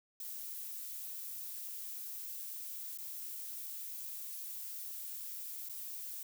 violet noise with dropouts, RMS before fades -44 dBFS, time 0.2-6.23 s, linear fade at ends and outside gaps 2 ms, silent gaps 2.976-2.985 / 5.688-5.695 s, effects none

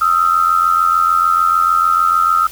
sine tone pair together, 1259.3 / 1346 Hz, D#6 / E6, +20 / +36 cents, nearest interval minor second, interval 116 cents, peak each -13 dBFS, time 0.01-2.47 s, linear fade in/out 5 ms, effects added 58 Hz sine -42 dBFS peak until 2.51 s + white hiss -35 dBFS RMS until 2.51 s

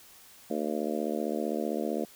harmonic tone, 75.5 Hz, D2, 48 cents sharp, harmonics 3 / 4 / 5 / 6 / 7 / 8 / 9, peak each -34 / -35 / -36 / -37 / -37 / -38 / -39 dBFS, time 0.5-2.05 s, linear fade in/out 5 ms, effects white hiss -54 dBFS RMS until 2.15 s

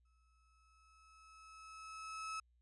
35% pulse tone with exponential growth, 1296 Hz, E6, 30 cents flat, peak -39 dBFS, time 0.05-2.4 s, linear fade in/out 5 ms, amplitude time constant 510 ms, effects added 60 Hz sine -70 dBFS peak until 2.61 s + resampled to 24000 Hz

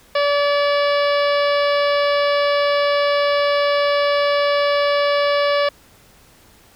harmonic tone, 575 Hz, D5, 37 cents flat, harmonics 1 / 2 / 3 / 4 / 5 / 6 / 7 / 8 / 9, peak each -16 / -22 / -26 / -28 / -30 / -32 / -33 / -34 / -35 dBFS, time 0.15-5.69 s, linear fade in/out 5 ms, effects pink hiss -50 dBFS RMS until 6.75 s

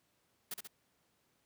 white noise with echo, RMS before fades -40 dBFS, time 0.51-0.54 s, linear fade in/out 5 ms, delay 67 ms, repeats 2, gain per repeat -4 dB, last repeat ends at 0.674 s, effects pink hiss -75 dBFS RMS until 1.45 s + high-pass 100 Hz 12 dB/octave

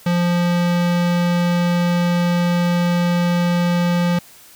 square tone with low-pass filter, 174.61 Hz, F3, in tune, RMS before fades -17 dBFS, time 0.06-4.19 s, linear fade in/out 5 ms, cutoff 4800 Hz, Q 0.81, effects white hiss -45 dBFS RMS until 4.55 s

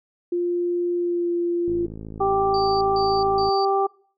sine tone with pitch glide, 350 to 345.6 Hz, F4 to F4, +4 to -18 cents, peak -20 dBFS, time 0.32-1.86 s, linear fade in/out 5 ms, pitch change -22 cents, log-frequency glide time 0.96-1.31 s
click train, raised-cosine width 3 ms, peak -23 dBFS, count 99, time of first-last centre 1.68-3.488 s, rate 54.2 Hz
harmonic tone, 392 Hz, G4, in tune, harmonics 1 / 2 / 3, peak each -21 / -21 / -26 dBFS, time 2.2-3.87 s, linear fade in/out 10 ms
sine tone bursts, 4637 Hz, D8, 23 cents flat, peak -30 dBFS, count 3, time 2.54-3.65 s, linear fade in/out 2 ms, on 270 ms, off 150 ms
effects noise-tail reverb RT60 0.5 s tail -24 dB re dry

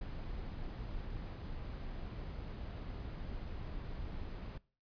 brown noise, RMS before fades -43 dBFS, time 0.01-4.58 s, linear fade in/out 5 ms, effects noise-tail reverb RT60 0.4 s tail -22 dB re dry + resampled to 11025 Hz

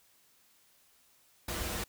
pink noise with comb filter, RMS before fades -36 dBFS, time 1.48-1.84 s, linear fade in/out 5 ms, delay 7.2 ms, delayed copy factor -0.65, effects white hiss -66 dBFS RMS until 1.88 s

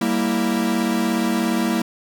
45% pulse chord, E diminished, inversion first, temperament equal, 196 / 233.1 / 329.6 Hz, G3 / Bb3 / E4, 0 / 0 / 0 cents, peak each -24 / -21 / -24 dBFS, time 0.01-1.82 s, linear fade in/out 5 ms, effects none

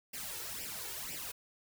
white noise with flanger, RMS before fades -42 dBFS, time 0.13-1.32 s, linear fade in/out 10 ms, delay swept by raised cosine 0.38 to 2.28 ms, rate 2 Hz, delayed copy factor +0.8, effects none

